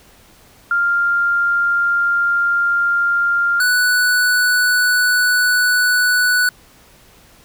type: tone pair in turn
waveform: sine / square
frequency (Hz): 1396.9 / 1482.2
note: F6 / F#6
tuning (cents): 0 / +3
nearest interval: minor second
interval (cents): 103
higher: second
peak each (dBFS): -13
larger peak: neither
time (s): 0.71-3.6 / 3.6-6.49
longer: neither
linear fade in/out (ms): 2
effects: pink hiss -48 dBFS RMS until 7.44 s